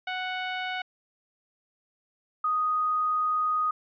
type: tone pair in turn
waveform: 15% pulse / sine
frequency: 740 / 1244.5 Hz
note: F#5 / D#6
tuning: 0 / 0 cents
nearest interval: major sixth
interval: 900 cents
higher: second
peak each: -23 dBFS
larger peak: neither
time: 0.07-0.82 / 2.44-3.71 s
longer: second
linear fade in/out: 5 ms
effects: resampled to 11025 Hz